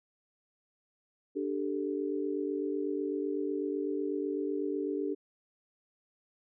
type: chord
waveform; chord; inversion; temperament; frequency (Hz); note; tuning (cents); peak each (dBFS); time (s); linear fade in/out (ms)
sine; D suspended fourth; none; equal; 293.7 / 392 / 440; D4 / G4 / A4; 0 / 0 / 0; -34 / -34 / -37; 1.35-5.15; 20
effects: none